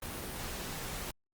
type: noise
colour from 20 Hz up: pink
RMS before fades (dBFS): -40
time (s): 0.02-1.11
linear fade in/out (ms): 5
effects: Opus 32 kbps